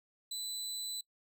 25% pulse tone, 3995 Hz, B7, 19 cents sharp, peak -34 dBFS, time 0.31-1.01 s, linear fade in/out 5 ms, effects noise-tail reverb RT60 0.1 s tail -23 dB re dry

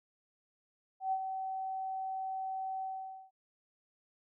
sine tone with ADSR envelope, 763 Hz, G5, 47 cents flat, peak -28 dBFS, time 1-3.31 s, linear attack 120 ms, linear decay 61 ms, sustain -7 dB, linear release 490 ms, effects none

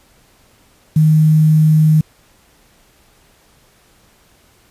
sine tone with quantisation, 155.56 Hz, D#3, in tune, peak -7 dBFS, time 0.96-2.01 s, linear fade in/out 5 ms, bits 6, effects pink hiss -52 dBFS RMS until 4.7 s + resampled to 32000 Hz

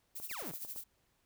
violet noise with tremolo, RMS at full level -41 dBFS, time 0.15-0.84 s, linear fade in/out 10 ms, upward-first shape triangle, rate 13 Hz, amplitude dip 75%
click train, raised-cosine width 1 ms, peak -39 dBFS, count 6, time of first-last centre 0.2-0.762 s, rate 8.9 Hz
sawtooth exponential sweep, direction down, 2960 to 129 Hz, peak -39 dBFS, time 0.29-0.52 s, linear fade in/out 10 ms
effects pink hiss -75 dBFS RMS until 1.25 s

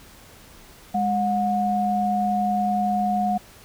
sine tone pair together, 205.6 / 725 Hz, G#3 / F#5, -17 / -35 cents, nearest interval octave + minor seventh, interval 2182 cents, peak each -24 / -21 dBFS, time 0.94-3.38 s, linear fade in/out 10 ms, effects pink hiss -48 dBFS RMS until 3.64 s

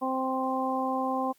harmonic tone, 261.6 Hz, C4, in tune, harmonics 1 / 2 / 3 / 4, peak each -31 / -33 / -31 / -32 dBFS, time 0.01-1.33 s, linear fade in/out 20 ms, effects white hiss -65 dBFS RMS until 1.38 s + Opus 32 kbps

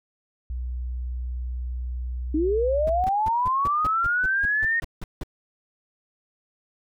sine tone, 61.74 Hz, B1, in tune, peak -27 dBFS, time 0.5-3.04 s, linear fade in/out 0 ms
sine linear sweep, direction up, 294.5 to 1864.7 Hz, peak -20 dBFS, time 2.34-4.8 s, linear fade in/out 5 ms
brown noise bursts, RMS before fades -30 dBFS, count 13, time 2.87-5.235 s, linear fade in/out 2 ms, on 25 ms, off 170 ms
effects none

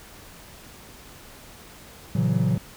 triangle chord, F# dominant seventh, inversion first, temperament just, 115.62 / 138.75 / 166.5 / 185 Hz, A#2 / C#3 / E3 / F#3, -14 / +2 / +18 / 0 cents, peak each -23 dBFS, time 2.15-2.58 s, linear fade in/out 5 ms, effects pink hiss -46 dBFS RMS until 2.76 s

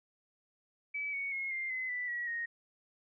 sine tone with pitch steps, 2294 / 2227 / 2163 / 2100 / 2039 / 1979.8 / 1922.3 / 1866.5 Hz, D7 / C#7 / C#7 / C7 / C7 / B6 / B6 / A#6, -41 / +7 / -43 / +6 / -45 / +4 / -47 / +2 cents, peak -34 dBFS, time 0.94-2.46 s, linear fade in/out 10 ms, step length 190 ms, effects none

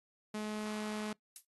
sawtooth tone, 212.9 Hz, G#3, 43 cents sharp, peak -33 dBFS, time 0.34-1.13 s, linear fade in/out 5 ms
violet noise with exponential decay, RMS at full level -38 dBFS, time 1.36-1.45 s, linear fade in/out 1 ms, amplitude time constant 19 ms
effects noise-tail reverb RT60 0.1 s tail -21 dB re dry + AAC 32 kbps

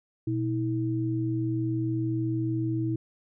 sine tone pair together, 121 / 322.4 Hz, B2 / E4, -35 / -38 cents, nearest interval octave + perfect fourth, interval 1697 cents, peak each -28 dBFS, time 0.27-2.96 s, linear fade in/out 5 ms, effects none

